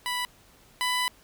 15% pulse tone pair in turn, 987.8 / 996.4 Hz, B5 / B5, 0 / +15 cents, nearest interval unison, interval 15 cents, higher second, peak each -21 / -18 dBFS, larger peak second, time 0.06-0.25 / 0.81-1.08 s, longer second, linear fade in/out 0 ms, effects pink hiss -57 dBFS RMS until 1.23 s

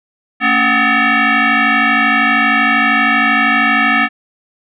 sine tone with frequency modulation, 225.6 Hz, A3, 44 cents sharp, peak -9 dBFS, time 0.4-4.09 s, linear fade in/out 50 ms, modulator 504 Hz, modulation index 4.7, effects none

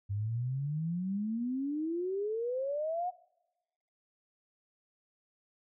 sine exponential sweep, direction up, 97.9 to 740 Hz, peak -31 dBFS, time 0.09-3.11 s, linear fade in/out 20 ms, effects noise-tail reverb RT60 1.0 s tail -23 dB re dry

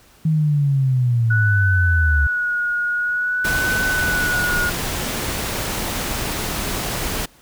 sine linear sweep, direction down, 160 to 69.2 Hz, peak -14 dBFS, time 0.25-2.27 s, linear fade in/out 5 ms
sine tone with vibrato, 1471 Hz, F#6, 11 cents flat, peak -18 dBFS, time 1.3-4.7 s, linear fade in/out 10 ms, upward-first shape sine, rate 0.51 Hz, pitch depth 36 cents each way
pink noise, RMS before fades -24 dBFS, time 3.44-7.26 s, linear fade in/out 10 ms
effects pink hiss -51 dBFS RMS until 7.41 s

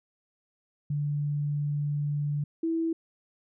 sine tone pair in turn, 146.1 / 328 Hz, D3 / E4, -9 / -9 cents, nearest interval octave + major second, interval 1400 cents, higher second, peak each -26 / -25 dBFS, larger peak second, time 0.9-2.44 / 2.63-2.93 s, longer first, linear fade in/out 5 ms, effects none

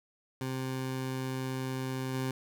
20% pulse tone with level steps, 130.81 Hz, C3, in tune, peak -28 / -26 dBFS, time 0.41-2.31 s, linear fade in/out 2 ms, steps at 2.13 s, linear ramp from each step 20 ms, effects none

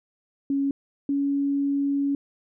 sine tone pair in turn, 277.2 / 280.6 Hz, C#4 / C#4, 0 / +21 cents, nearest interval unison, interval 21 cents, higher second, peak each -21 dBFS, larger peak neither, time 0.5-0.71 / 1.09-2.15 s, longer second, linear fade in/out 2 ms, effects none

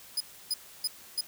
sawtooth tone bursts, 4997 Hz, D#8, 7 cents sharp, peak -24 dBFS, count 4, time 0.17-1.21 s, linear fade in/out 5 ms, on 35 ms, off 300 ms, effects white hiss -51 dBFS RMS until 1.27 s

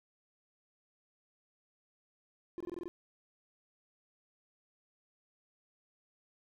triangle tone bursts, 349.2 Hz, F4, in tune, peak -36 dBFS, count 7, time 2.58-2.88 s, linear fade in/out 0 ms, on 24 ms, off 22 ms, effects none

